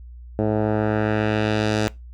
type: tone with low-pass filter sweep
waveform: 10% pulse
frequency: 107.4 Hz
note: A2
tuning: 41 cents flat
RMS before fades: -21 dBFS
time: 0.39-1.88 s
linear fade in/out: 0 ms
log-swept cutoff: 610 to 6600 Hz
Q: 1.1
effects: noise-tail reverb RT60 0.2 s tail -21 dB re dry + added 60 Hz sine -37 dBFS peak until 2.13 s